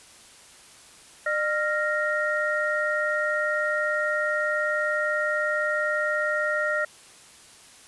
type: tone cluster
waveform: sine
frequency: 605 / 1390 / 1866 Hz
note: D#5 / F6 / A#6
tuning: -49 / -9 / +1 cents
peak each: -27 dBFS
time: 1.26-6.85 s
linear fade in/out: 5 ms
effects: white hiss -50 dBFS RMS until 7.87 s + resampled to 24000 Hz